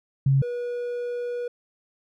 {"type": "tone pair in turn", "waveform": ["sine", "triangle"], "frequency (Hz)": [136.3, 484.5], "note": ["C#3", "B4"], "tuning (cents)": [-29, -33], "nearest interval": "octave + minor seventh", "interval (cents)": 2196, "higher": "second", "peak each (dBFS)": [-16, -25], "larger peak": "first", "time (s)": [[0.26, 0.42], [0.42, 1.48]], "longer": "second", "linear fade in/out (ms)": 5, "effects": []}